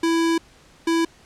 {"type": "tone pair in turn", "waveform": "square", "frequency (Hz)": [331.1, 331.1], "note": ["E4", "E4"], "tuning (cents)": [8, 8], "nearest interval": "unison", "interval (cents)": 0, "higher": "neither", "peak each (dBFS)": -18, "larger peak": "neither", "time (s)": [[0.03, 0.38], [0.87, 1.05]], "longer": "first", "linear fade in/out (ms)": 5, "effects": ["pink hiss -52 dBFS RMS until 1.25 s", "low-pass 8000 Hz 12 dB/octave"]}